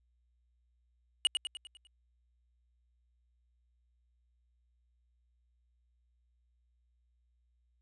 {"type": "tone with echo", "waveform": "square", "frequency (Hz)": 2898, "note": "F#7", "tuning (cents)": -37, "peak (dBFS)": -23, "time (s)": [1.25, 1.27], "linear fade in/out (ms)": 0, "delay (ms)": 100, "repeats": 6, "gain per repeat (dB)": -6, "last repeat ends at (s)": 1.87, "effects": ["added 60 Hz sine -70 dBFS peak until 7.81 s", "resampled to 22050 Hz"]}